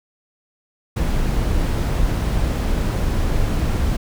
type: noise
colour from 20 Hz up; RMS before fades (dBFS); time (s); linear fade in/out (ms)
brown; -19; 0.96-3.97; 10
effects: none